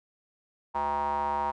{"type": "tone with band-pass filter", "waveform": "square", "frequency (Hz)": 72.3, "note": "D2", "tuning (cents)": -27, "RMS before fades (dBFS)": -29, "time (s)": [0.74, 1.52], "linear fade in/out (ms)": 20, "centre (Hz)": 910, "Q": 9, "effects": []}